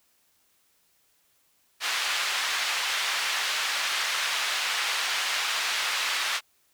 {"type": "band-pass noise", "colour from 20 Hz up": "white", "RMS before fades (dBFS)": -28, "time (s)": [1.8, 6.41], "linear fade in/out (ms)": 50, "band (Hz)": [1100, 3600], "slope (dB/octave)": 12, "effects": ["white hiss -67 dBFS RMS until 6.73 s"]}